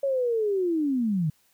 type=linear sweep; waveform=sine; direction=down; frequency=560 to 145.5 Hz; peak=-22 dBFS; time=0.03-1.3 s; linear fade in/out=5 ms; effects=white hiss -65 dBFS RMS until 1.53 s